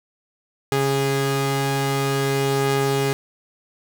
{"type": "tone pair together", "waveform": "sawtooth", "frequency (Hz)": [137.5, 412], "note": ["C#3", "G#4"], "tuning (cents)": [-14, -14], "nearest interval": "octave + perfect fifth", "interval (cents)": 1900, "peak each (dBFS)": -18, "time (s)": [0.72, 3.13], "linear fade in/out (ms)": 0, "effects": []}